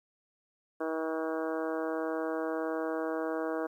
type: harmonic tone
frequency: 160.1 Hz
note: D#3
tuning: 50 cents sharp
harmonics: 2 / 3 / 4 / 5 / 6 / 7 / 8 / 9 / 10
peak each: -35 / -35 / -37 / -44 / -46 / -43 / -48 / -45 / -48 dBFS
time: 0.8-3.67 s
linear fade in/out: 10 ms
effects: 11-bit